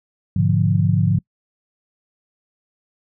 sine chord, G# diminished seventh, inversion none, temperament equal with one note detuned, 103.83 / 124.33 / 146.83 / 174.61 Hz, G#2 / B2 / D3 / F3, 0 / +12 / 0 / 0 cents, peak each -18 / -24 / -19 / -19 dBFS, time 0.36-1.19 s, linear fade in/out 5 ms, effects noise-tail reverb RT60 0.1 s tail -26 dB re dry

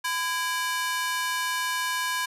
sawtooth ring-modulated tone, 1327 Hz, E6, 11 cents sharp, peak -19 dBFS, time 0.04-2.26 s, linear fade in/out 10 ms, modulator 317 Hz, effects resampled to 32000 Hz

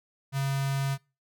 square tone with notch filter, 137.2 Hz, C#3, 17 cents flat, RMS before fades -28 dBFS, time 0.32-0.98 s, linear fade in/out 50 ms, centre 380 Hz, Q 0.97, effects noise-tail reverb RT60 0.3 s tail -24 dB re dry

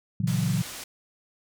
sine chord, F# dominant seventh, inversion first, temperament equal, 116.54 / 138.59 / 164.81 / 185 Hz, A#2 / C#3 / E3 / F#3, 0 / 0 / 0 / 0 cents, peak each -28 dBFS, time 0.2-0.62 s, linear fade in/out 5 ms
white low-pass noise, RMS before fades -39 dBFS, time 0.27-0.84 s, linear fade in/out 5 ms, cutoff 9200 Hz, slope 12 dB/octave
effects none

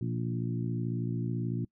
harmonic tone with a mistuned harmonic, 58.27 Hz, A#1, in tune, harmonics 2 / 3 / 4 / 5 / 6, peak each -32 / -36 / -38 / -40 / -42 dBFS, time 0.01-1.65 s, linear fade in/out 5 ms, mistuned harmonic 2, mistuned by +68 cents, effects noise-tail reverb RT60 0.1 s tail -25 dB re dry

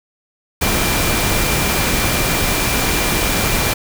sine tone in noise, 2374 Hz, D7, 18 cents sharp, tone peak -26 dBFS, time 0.61-3.74 s, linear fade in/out 10 ms, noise pink, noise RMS -17 dBFS, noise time 0.61-3.74 s, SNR -12 dB, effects none

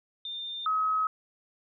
sine tone pair in turn, 3607 / 1275.3 Hz, A7 / D#6, +42 / +42 cents, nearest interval octave + tritone, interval 1800 cents, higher first, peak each -34 / -24 dBFS, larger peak second, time 0.25-0.66 / 0.66-1.07 s, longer neither, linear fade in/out 2 ms, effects none

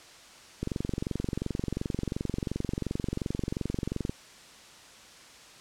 click train, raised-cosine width 3 ms, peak -17 dBFS, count 80, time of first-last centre 0.63-4.095 s, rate 22.8 Hz, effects white hiss -51 dBFS RMS until 5.6 s + low-pass 7000 Hz 12 dB/octave

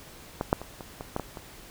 clicks, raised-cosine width 1 ms, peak -13 / -6 / -23 / -24 / -22 / -14 / -17 / -24 dBFS, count 8, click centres 0.411 / 0.529 / 0.616 / 0.808 / 1.009 / 1.164 / 1.197 / 1.372 s, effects pink hiss -48 dBFS RMS until 1.7 s

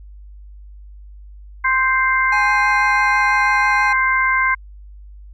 harmonic tone, 523 Hz, C5, 1 cent flat, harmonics 2 / 3 / 4, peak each -18 / -18 / -18 dBFS, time 1.64-4.55 s, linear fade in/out 10 ms
square tone with vibrato, 830.6 Hz, G#5, in tune, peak -21 dBFS, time 2.32-3.93 s, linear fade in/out 5 ms, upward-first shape sine, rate 6.1 Hz, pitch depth 10 cents each way
effects added 50 Hz sine -36 dBFS peak until 5.33 s + low-pass 5000 Hz 12 dB/octave

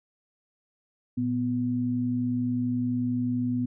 sine tone pair together, 116.54 / 247.9 Hz, A#2 / B3, 0 / +7 cents, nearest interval octave + minor second, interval 1307 cents, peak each -31 / -25 dBFS, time 1.17-3.66 s, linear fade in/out 10 ms, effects none

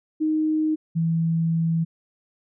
sine tone pair in turn, 311.1 / 164.42 Hz, D#4 / E3, 0 / -4 cents, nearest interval major seventh, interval 1104 cents, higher first, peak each -19 dBFS, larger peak neither, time 0.2-0.76 / 0.95-1.85 s, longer second, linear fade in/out 20 ms, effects none

